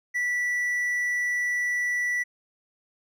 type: tone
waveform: triangle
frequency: 1960 Hz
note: B6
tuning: 14 cents flat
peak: -22 dBFS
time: 0.14-2.24 s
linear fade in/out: 20 ms
effects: none